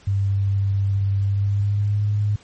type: tone with pitch glide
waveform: sine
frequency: 98.8 to 103.65 Hz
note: G2 to G#2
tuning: +14 to -3 cents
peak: -17 dBFS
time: 0.07-2.36 s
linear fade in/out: 5 ms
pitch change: +83 cents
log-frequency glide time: 1.19-2.05 s
effects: pink hiss -51 dBFS RMS until 2.43 s + MP3 32 kbps